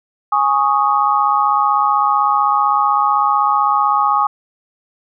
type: chord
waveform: sine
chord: Ab suspended fourth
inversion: none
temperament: equal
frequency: 830.6 / 1108.7 / 1244.5 Hz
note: Ab5 / Db6 / Eb6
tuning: 0 / 0 / 0 cents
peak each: -16 dBFS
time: 0.32-4.27 s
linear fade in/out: 5 ms
effects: none